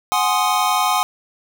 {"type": "chord", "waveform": "square", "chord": "Ab dominant seventh", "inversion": "third", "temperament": "equal", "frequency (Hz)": [740, 830.6, 1046.5, 1244.5], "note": ["Gb5", "Ab5", "C6", "Eb6"], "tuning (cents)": [0, 0, 0, 0], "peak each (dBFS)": -22, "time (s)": [0.12, 1.03], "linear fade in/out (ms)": 0, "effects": []}